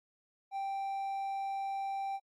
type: tone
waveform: triangle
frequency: 784 Hz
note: G5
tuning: in tune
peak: -32 dBFS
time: 0.51-2.2 s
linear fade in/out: 50 ms
effects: AAC 48 kbps